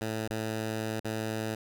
10% pulse tone with dropouts, 110 Hz, A2, in tune, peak -23 dBFS, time 0.01-1.55 s, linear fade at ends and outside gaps 5 ms, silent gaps 0.277-0.302 / 0.999-1.046 s, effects none

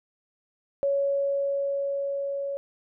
sine tone with level ramp, 558 Hz, C#5, 11 cents sharp, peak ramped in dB -21 to -28 dBFS, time 0.83-2.57 s, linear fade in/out 0 ms, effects none

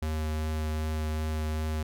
square tone with vibrato, 77.78 Hz, D#2, in tune, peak -29 dBFS, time 0.02-1.83 s, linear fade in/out 5 ms, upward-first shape triangle, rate 2.6 Hz, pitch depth 11 cents each way, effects none

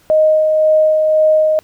sine tone with tremolo, 622.3 Hz, D#5, in tune, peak -7 dBFS, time 0.1-1.59 s, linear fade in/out 0 ms, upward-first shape sine, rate 1.9 Hz, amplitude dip 30%, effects pink hiss -51 dBFS RMS until 1.63 s

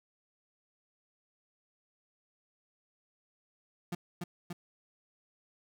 35% pulse tone with echo, 174.61 Hz, F3, in tune, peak -32 dBFS, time 3.92-3.95 s, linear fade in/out 5 ms, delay 290 ms, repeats 2, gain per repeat -2 dB, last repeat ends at 4.53 s, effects none

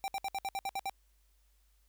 square tone bursts, 784 Hz, G5, in tune, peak -34 dBFS, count 9, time 0.04-0.896 s, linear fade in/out 0 ms, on 40 ms, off 62 ms, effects added 50 Hz sine -66 dBFS peak until 1.88 s + white hiss -75 dBFS RMS until 1.88 s

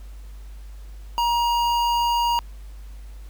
square tone with notch filter, 947 Hz, A#5, 27 cents sharp, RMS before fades -21 dBFS, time 1.18-2.39 s, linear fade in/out 0 ms, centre 9500 Hz, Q 0.8, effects added 50 Hz sine -36 dBFS peak until 3.29 s + pink hiss -55 dBFS RMS until 3.29 s

